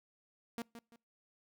sawtooth tone with echo, 233.1 Hz, A#3, in tune, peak -34 dBFS, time 0.58-0.62 s, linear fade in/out 0 ms, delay 170 ms, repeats 2, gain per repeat -10 dB, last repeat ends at 0.96 s, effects noise-tail reverb RT60 0.3 s tail -26 dB re dry

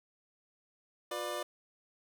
25% pulse chord, B diminished, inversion second, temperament just, 355.6 / 493.9 / 592.7 Hz, F4 / B4 / D5, +31 / 0 / +16 cents, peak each -38 / -39 / -34 dBFS, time 1.11-1.43 s, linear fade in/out 5 ms, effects none

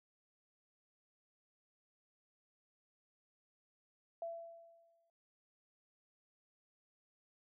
sine tone with exponential decay, 671 Hz, E5, 31 cents sharp, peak -38 dBFS, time 4.22-5.1 s, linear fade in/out 2 ms, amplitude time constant 190 ms, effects none

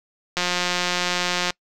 click train, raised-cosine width 0.2 ms, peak -5 dBFS, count 203, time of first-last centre 0.37-1.505 s, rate 178 Hz, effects noise-tail reverb RT60 0.1 s tail -26 dB re dry

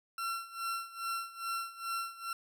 40% pulse tone with tremolo, 1358 Hz, F6, 49 cents flat, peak -32 dBFS, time 0.18-2.33 s, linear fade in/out 2 ms, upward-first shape sine, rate 2.4 Hz, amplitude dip 85%, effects none

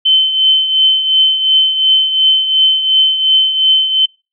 sine tone with tremolo, 3071 Hz, G7, 36 cents flat, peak -5 dBFS, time 0.05-4.06 s, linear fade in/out 10 ms, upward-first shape triangle, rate 2.8 Hz, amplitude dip 65%, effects noise-tail reverb RT60 0.3 s tail -26 dB re dry

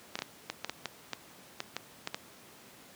clicks, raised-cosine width 0.2 ms, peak -16 dBFS, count 12, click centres 0.155 / 0.19 / 0.221 / 0.5 / 0.646 / 0.696 / 0.857 / 1.133 / 1.604 / 1.766 / 2.074 / 2.145 s, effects pink hiss -54 dBFS RMS until 2.95 s + high-pass 150 Hz 12 dB/octave

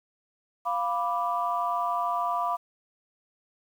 sine chord, B diminished, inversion second, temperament equal, 698.5 / 987.8 / 1174.7 Hz, F5 / B5 / D6, 0 / 0 / 0 cents, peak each -29 dBFS, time 0.65-2.57 s, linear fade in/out 20 ms, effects tanh soft clip ceiling -15 dBFS + 9-bit

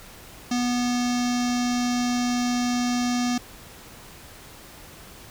square tone with low-pass filter, 244.7 Hz, B3, 16 cents flat, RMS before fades -24 dBFS, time 0.51-3.38 s, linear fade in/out 5 ms, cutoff 6000 Hz, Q 3.2, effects pink hiss -45 dBFS RMS until 5.3 s

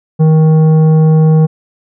triangle tone with tanh clipping, 157.5 Hz, D#3, 21 cents sharp, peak -6 dBFS, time 0.19-1.47 s, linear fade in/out 20 ms, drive 14 dB, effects none

